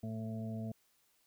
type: harmonic tone with a mistuned harmonic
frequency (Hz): 110.8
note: A2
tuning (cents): +13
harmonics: 1 / 2 / 4 / 5 / 6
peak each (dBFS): -41 / -40 / -53 / -57 / -49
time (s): 0.03-0.72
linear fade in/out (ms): 5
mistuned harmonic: 1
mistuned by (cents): +16
effects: white hiss -73 dBFS RMS until 1.26 s